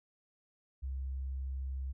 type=tone; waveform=sine; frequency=66.4 Hz; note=C2; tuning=26 cents sharp; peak=-35 dBFS; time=0.82-1.93 s; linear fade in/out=20 ms; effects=none